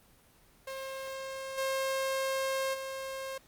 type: tone with level steps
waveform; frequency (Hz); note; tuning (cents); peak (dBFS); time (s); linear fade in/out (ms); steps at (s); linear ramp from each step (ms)
sawtooth; 534; C5; +35; -34 / -26 / -33; 0.67-3.38; 5; 1.57 / 2.73; 20
effects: pink hiss -62 dBFS RMS until 3.47 s + Opus 24 kbps